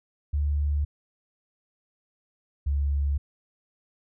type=tone pair in turn; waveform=sine; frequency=72.9 / 70.87 Hz; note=D2 / C#2; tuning=-12 / +39 cents; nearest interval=unison; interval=49 cents; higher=first; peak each=-22 dBFS; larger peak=neither; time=0.33-0.85 / 2.66-3.18 s; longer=neither; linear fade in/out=10 ms; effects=none